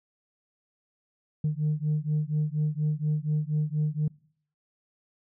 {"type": "beating tone pair", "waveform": "sine", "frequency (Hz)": [149.9, 154.1], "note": ["D3", "D#3"], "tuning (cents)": [36, -16], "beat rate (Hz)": 4.2, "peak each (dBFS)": -26, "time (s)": [1.44, 4.08], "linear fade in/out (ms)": 5, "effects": ["noise-tail reverb RT60 0.6 s tail -25 dB re dry", "tanh soft clip ceiling -20 dBFS"]}